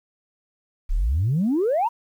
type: exponential sweep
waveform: sine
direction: up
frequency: 30.87 to 987.8 Hz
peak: -17 dBFS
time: 0.89-1.89 s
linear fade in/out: 20 ms
effects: tanh soft clip ceiling -15 dBFS + 9-bit